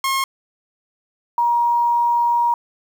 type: tone pair in turn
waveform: sawtooth / sine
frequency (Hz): 1076 / 948.4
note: C6 / A#5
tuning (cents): +48 / +30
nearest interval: major second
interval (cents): 218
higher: first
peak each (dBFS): -14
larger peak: neither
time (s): 0.04-0.24 / 1.38-2.54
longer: second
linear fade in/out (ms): 2
effects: 8-bit